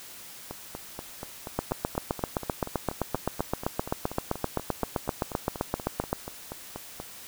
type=two click trains; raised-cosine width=1 ms; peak=-21 / -11 dBFS; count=28 / 36; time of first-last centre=0.51-7 / 1.59-6.13 s; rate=4.16 / 7.71 Hz; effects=white hiss -45 dBFS RMS until 7.27 s